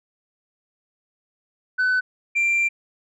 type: tone pair in turn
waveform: sine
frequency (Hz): 1506 / 2366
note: F#6 / D7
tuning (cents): +30 / +12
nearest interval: minor sixth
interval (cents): 782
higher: second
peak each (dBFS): -15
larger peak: neither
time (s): 1.78-2.01 / 2.35-2.69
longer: second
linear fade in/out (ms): 20
effects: tanh soft clip ceiling -16 dBFS